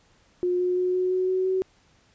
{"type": "tone with pitch steps", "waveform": "sine", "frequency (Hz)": [358.3, 361.2, 364.1, 367.1, 370.1, 373.1, 376.1], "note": ["F4", "F#4", "F#4", "F#4", "F#4", "F#4", "F#4"], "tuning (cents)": [44, -42, -28, -14, 0, 14, 28], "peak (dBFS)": -21, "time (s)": [0.43, 1.62], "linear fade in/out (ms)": 0, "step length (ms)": 170, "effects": ["pink hiss -61 dBFS RMS until 2.14 s", "resampled to 16000 Hz"]}